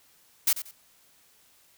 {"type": "noise with echo", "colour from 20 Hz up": "blue", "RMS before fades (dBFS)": -22, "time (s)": [0.47, 0.53], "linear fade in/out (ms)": 5, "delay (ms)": 91, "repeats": 2, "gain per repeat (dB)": -12, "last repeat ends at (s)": 0.712, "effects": ["white hiss -61 dBFS RMS until 1.77 s"]}